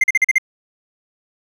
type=tone bursts; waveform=triangle; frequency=2093 Hz; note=C7; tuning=in tune; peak=-8 dBFS; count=6; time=0.01-0.383 s; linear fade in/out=5 ms; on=28 ms; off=41 ms; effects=none